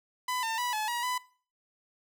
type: tone with pitch steps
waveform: sawtooth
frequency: 1002 / 901 / 981 / 858 / 957 / 999 Hz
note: B5 / A5 / B5 / A5 / A#5 / B5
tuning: +25 / +41 / -12 / -44 / +45 / +20 cents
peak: -26 dBFS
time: 0.28-1.18 s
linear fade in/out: 5 ms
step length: 150 ms
effects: noise-tail reverb RT60 0.4 s tail -19 dB re dry